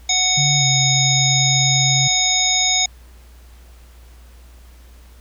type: harmonic tone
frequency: 742 Hz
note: F#5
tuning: 5 cents sharp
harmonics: 1 / 3 / 5 / 7 / 9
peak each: -26 / -23 / -19 / -24 / -18 dBFS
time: 0.09-2.86 s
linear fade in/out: 5 ms
type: tone with pitch glide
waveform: sine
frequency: 143.2 to 135.32 Hz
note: D3 to C#3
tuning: -43 to -41 cents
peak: -18 dBFS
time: 0.37-2.08 s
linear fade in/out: 10 ms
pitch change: -98 cents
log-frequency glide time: 0.58-0.64 s
effects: added 60 Hz sine -41 dBFS peak until 5.2 s + pink hiss -52 dBFS RMS until 5.2 s